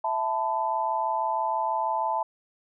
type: chord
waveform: sine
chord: E suspended fourth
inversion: none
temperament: equal with one note detuned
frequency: 659.3 / 880 / 1006.2 Hz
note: E5 / A5 / B5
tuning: 0 / 0 / +32 cents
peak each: -31 / -26 / -30 dBFS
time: 0.04-2.23 s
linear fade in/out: 5 ms
effects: none